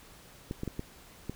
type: clicks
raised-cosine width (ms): 3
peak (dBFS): -21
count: 5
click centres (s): 0.511 / 0.634 / 0.677 / 0.794 / 1.296
effects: pink hiss -54 dBFS RMS until 1.35 s